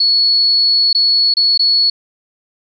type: tone with dropouts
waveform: sine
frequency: 4389 Hz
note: C#8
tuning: 18 cents flat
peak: -9 dBFS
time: 0-1.9 s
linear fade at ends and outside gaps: 5 ms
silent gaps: 0.93-0.948 / 1.34-1.368 / 1.577-1.593 s
effects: none